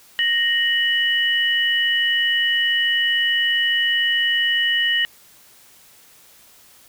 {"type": "tone pair together", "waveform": "sine", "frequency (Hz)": [1864.7, 2953], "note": ["A#6", "F#7"], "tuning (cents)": [0, -4], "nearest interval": "minor sixth", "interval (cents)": 796, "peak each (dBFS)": -19, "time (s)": [0.19, 5.05], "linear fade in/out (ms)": 0, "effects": ["white hiss -50 dBFS RMS until 6.88 s"]}